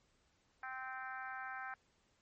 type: harmonic tone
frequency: 260 Hz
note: C4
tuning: 11 cents flat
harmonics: 3 / 4 / 5 / 6 / 7 / 8 / 9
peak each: -48 / -53 / -49 / -46 / -53 / -59 / -59 dBFS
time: 0.63-1.74 s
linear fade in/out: 2 ms
effects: pink hiss -75 dBFS RMS until 2.21 s + MP3 32 kbps